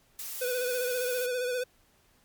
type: noise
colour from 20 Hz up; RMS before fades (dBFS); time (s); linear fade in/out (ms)
blue; -38; 0.19-1.26; 0
type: tone with vibrato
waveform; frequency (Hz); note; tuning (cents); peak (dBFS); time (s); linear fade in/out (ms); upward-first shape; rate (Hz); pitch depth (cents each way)
square; 497.5; B4; +13; -29; 0.41-1.64; 10; sine; 15; 40
effects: pink hiss -65 dBFS RMS until 2.24 s + MP3 96 kbps